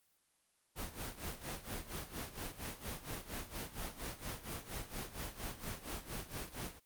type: noise with tremolo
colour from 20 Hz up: pink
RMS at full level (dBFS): -41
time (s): 0.75-6.8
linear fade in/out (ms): 50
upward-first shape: sine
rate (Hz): 4.3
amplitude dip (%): 80
effects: white hiss -75 dBFS RMS until 6.85 s + Opus 24 kbps